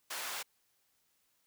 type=high-pass noise; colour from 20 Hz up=pink; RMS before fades=-40 dBFS; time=0.1-0.43 s; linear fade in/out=10 ms; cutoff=830 Hz; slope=12 dB/octave; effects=white hiss -75 dBFS RMS until 1.46 s